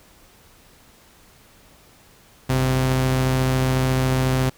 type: tone pair together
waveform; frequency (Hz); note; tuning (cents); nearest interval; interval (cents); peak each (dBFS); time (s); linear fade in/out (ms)
sawtooth; 48.02 / 130; G1 / C3; -35 / -11; octave + perfect fourth; 1724; -24 / -14; 2.49-4.5; 10
effects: pink hiss -52 dBFS RMS until 4.57 s